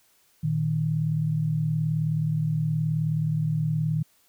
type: tone pair together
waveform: sine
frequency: 116.54 / 155.56 Hz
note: A#2 / D#3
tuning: 0 / 0 cents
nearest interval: perfect fourth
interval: 500 cents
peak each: -29 / -23 dBFS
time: 0.43-4.03 s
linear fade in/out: 10 ms
effects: white hiss -63 dBFS RMS until 4.28 s